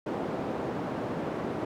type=band-pass noise; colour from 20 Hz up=white; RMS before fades=-33 dBFS; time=0.06-1.65 s; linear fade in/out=5 ms; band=140 to 560 Hz; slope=12 dB/octave; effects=none